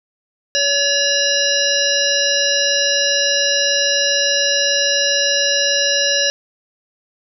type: harmonic tone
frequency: 567 Hz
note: C#5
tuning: 39 cents sharp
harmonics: 1 / 3 / 5 / 7 / 9 / 10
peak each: -21 / -21 / -21 / -21 / -21 / -21 dBFS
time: 0.55-6.3 s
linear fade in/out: 0 ms
effects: none